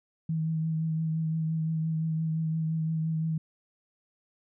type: tone with vibrato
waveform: sine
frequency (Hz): 160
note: D#3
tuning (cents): +49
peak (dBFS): -26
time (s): 0.29-3.38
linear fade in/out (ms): 5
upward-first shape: triangle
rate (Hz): 5.8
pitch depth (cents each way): 25
effects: none